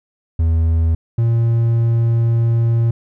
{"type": "tone pair in turn", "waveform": "triangle", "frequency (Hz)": [81.7, 115.87], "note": ["E2", "A#2"], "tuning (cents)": [-15, -10], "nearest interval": "tritone", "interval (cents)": 605, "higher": "second", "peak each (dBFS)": -10, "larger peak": "neither", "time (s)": [[0.39, 0.95], [1.18, 2.91]], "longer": "second", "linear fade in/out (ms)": 5, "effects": []}